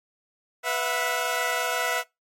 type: chord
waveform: 15% pulse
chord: B suspended fourth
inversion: none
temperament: equal with one note detuned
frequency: 493.9 / 659.3 / 728.1 Hz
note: B4 / E5 / F#5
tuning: 0 / 0 / -28 cents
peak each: -23 / -21 / -23 dBFS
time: 0.63-2.04 s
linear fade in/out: 50 ms
effects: noise-tail reverb RT60 0.2 s tail -23 dB re dry + MP3 64 kbps